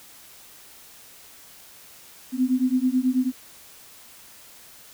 sine beating tone pair, 251 / 260.2 Hz, B3 / C4, +28 / -9 cents, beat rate 9.2 Hz, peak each -22 dBFS, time 2.32-3.32 s, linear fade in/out 50 ms, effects white hiss -48 dBFS RMS until 4.93 s

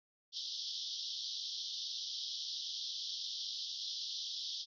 pink band-pass noise, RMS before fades -42 dBFS, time 0.32-4.66 s, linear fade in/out 50 ms, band 3200 to 5700 Hz, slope 96 dB/octave, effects none

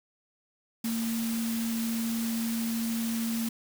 sine tone in noise, 228.3 Hz, A#3, 36 cents flat, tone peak -28 dBFS, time 0.84-3.49 s, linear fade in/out 5 ms, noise white, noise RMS -38 dBFS, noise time 0.84-3.49 s, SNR +7 dB, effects none

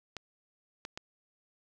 clicks, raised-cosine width 0.2 ms, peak -22 dBFS, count 3, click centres 0.167 / 0.851 / 0.975 s, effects none

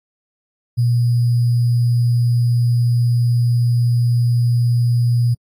sine tone with sample-and-hold, 120 Hz, B2, 49 cents flat, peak -12 dBFS, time 0.77-5.35 s, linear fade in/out 20 ms, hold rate 4900 Hz, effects AAC 48 kbps

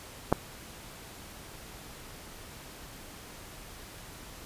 clicks, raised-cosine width 1 ms, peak -24 / -7 dBFS, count 2, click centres 0.319 / 0.326 s, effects pink hiss -47 dBFS RMS until 4.45 s + resampled to 32000 Hz

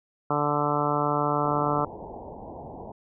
harmonic tone, 146.83 Hz, D3, in tune, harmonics 1 / 2 / 3 / 4 / 5 / 6 / 7 / 8 / 9, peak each -31 / -31 / -31 / -31 / -31 / -31 / -31 / -31 / -31 dBFS, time 0.3-1.85 s, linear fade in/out 5 ms
white low-pass noise, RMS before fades -40 dBFS, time 1.44-2.92 s, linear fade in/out 5 ms, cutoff 940 Hz, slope 96 dB/octave
effects none

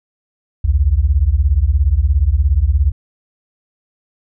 sine beating tone pair, 61.74 / 78.74 Hz, B1 / D#2, 0 / +21 cents, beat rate 17 Hz, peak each -13 dBFS, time 0.64-2.92 s, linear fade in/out 10 ms, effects none

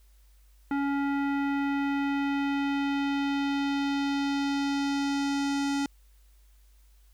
square tone with low-pass filter sweep, 280.2 Hz, C#4, 19 cents sharp, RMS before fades -28 dBFS, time 0.71-5.86 s, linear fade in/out 2 ms, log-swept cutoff 1600 to 6900 Hz, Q 1.3, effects added 50 Hz sine -55 dBFS peak until 7.13 s + white hiss -68 dBFS RMS until 7.13 s

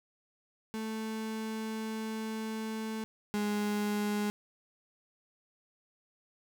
35% pulse tone pair in turn, 220 / 207.7 Hz, A3 / G#3, 0 / 0 cents, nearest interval minor second, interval 100 cents, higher first, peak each -33 / -28 dBFS, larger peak second, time 0.74-3.04 / 3.34-4.3 s, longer first, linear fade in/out 0 ms, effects none

